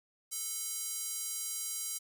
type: tone with high-pass filter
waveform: square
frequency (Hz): 440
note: A4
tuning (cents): 0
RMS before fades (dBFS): -38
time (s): 0.31-1.99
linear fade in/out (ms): 20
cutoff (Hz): 7500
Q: 1.3
effects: none